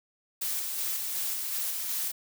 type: noise with tremolo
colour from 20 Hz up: blue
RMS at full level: -31 dBFS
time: 0.41-2.12 s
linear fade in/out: 10 ms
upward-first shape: square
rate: 2.7 Hz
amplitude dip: 25%
effects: none